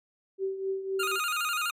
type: tone with tremolo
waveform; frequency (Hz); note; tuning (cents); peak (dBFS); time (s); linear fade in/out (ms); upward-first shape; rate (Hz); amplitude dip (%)
sine; 385.5; G4; -29; -26; 0.38-1.19; 50; triangle; 3.9; 70
type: tone with vibrato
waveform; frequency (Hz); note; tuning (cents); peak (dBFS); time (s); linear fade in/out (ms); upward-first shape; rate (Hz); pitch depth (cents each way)
25% pulse; 1318.5; E6; 0; -24; 0.99-1.71; 10; square; 12; 100
effects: AAC 64 kbps